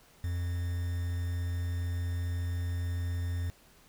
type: tone with quantisation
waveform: triangle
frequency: 87.31 Hz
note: F2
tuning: in tune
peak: -28 dBFS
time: 0.24-3.5 s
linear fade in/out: 0 ms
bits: 8
effects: pink hiss -60 dBFS RMS until 3.88 s